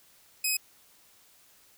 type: tone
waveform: 10% pulse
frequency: 2532 Hz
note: D#7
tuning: 30 cents sharp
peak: -17 dBFS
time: 0.44-0.57 s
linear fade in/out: 5 ms
effects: white hiss -60 dBFS RMS until 1.77 s